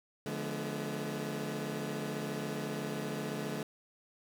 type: chord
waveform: 20% pulse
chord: D diminished seventh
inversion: none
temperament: equal with one note detuned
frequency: 146.83 / 174.61 / 212.9 / 246.9 Hz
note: D3 / F3 / Ab3 / Cb4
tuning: 0 / 0 / +43 / 0 cents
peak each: -35 / -39 / -34 / -40 dBFS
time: 0.26-3.63 s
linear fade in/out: 2 ms
effects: none